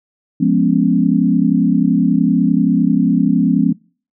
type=chord; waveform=sine; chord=C# dominant seventh; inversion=first; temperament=equal; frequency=174.61 / 207.7 / 246.9 / 277.2 Hz; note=E#3 / G#3 / B3 / C#4; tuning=0 / 0 / 0 / 0 cents; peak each=-16 dBFS; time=0.4-3.73 s; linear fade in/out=10 ms; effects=noise-tail reverb RT60 0.4 s tail -24 dB re dry